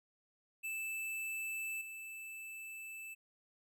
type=tone with level steps; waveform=square; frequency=2637 Hz; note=E7; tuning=in tune; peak=-39 / -46 dBFS; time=0.63-3.15 s; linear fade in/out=20 ms; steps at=1.81 s; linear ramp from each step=5 ms; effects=none